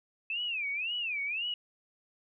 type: tone with vibrato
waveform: sine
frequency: 2562 Hz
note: E7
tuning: 50 cents flat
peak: -31 dBFS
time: 0.3-1.54 s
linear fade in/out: 2 ms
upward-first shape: sine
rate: 1.9 Hz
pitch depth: 240 cents each way
effects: none